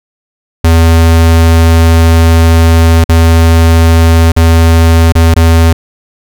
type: tone with dropouts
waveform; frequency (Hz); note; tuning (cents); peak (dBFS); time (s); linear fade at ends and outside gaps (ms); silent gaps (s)
square; 82.41; E2; 0; -3; 0.64-5.73; 5; 3.042-3.091 / 4.32-4.364 / 5.123-5.152 / 5.342-5.362
effects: none